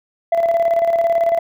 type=tone with tremolo; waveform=sine; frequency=673 Hz; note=E5; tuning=36 cents sharp; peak=-9 dBFS; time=0.32-1.39 s; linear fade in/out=5 ms; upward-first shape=square; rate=18 Hz; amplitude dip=55%; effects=tanh soft clip ceiling -10 dBFS